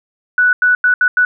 sine tone bursts at uneven times, 1480 Hz, F#6, in tune, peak -8 dBFS, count 5, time 0.38-0.53 / 0.62-0.75 / 0.84-0.94 / 1.01-1.08 / 1.17-1.25 s, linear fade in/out 2 ms, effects none

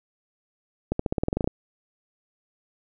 accelerating click train, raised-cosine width 2 ms, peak -10 dBFS, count 12, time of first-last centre 0.92-1.475 s, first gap 74 ms, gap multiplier 0.92, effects none

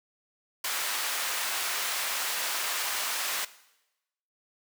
pink high-pass noise, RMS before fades -31 dBFS, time 0.64-3.45 s, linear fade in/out 5 ms, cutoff 1100 Hz, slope 12 dB/octave, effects noise-tail reverb RT60 0.9 s tail -17 dB re dry

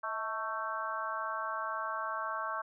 harmonic tone with a mistuned harmonic, 221.9 Hz, A3, 15 cents sharp, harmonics 3 / 4 / 5 / 6 / 7, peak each -42 / -42 / -37 / -40 / -41 dBFS, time 0.03-2.62 s, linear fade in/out 10 ms, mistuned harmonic 3, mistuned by -58 cents, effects none

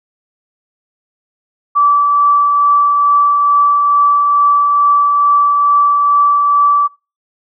sine tone with tremolo, 1157 Hz, D6, 26 cents flat, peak -6 dBFS, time 1.75-6.88 s, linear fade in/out 20 ms, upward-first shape triangle, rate 2.3 Hz, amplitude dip 30%, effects noise-tail reverb RT60 0.3 s tail -23 dB re dry

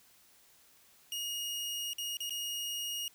sawtooth tone with dropouts, 2868 Hz, F7, 45 cents sharp, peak -32 dBFS, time 1.12-3.08 s, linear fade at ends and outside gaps 1 ms, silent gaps 1.933-1.983 / 2.17-2.204 / 2.295-2.306 s, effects white hiss -63 dBFS RMS until 3.14 s

